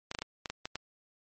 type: clicks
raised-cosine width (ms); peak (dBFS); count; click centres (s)
0.2; -18; 8; 0.114 / 0.149 / 0.188 / 0.22 / 0.458 / 0.5 / 0.655 / 0.756
effects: MP3 32 kbps